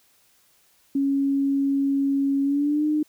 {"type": "tone with pitch glide", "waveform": "sine", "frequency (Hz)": [276.5, 303.3], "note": ["C#4", "D#4"], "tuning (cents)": [-4, -44], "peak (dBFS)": -19, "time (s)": [0.95, 3.03], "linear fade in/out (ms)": 5, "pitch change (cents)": 160, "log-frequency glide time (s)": [2.43, 2.85], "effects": ["white hiss -61 dBFS RMS until 3.08 s"]}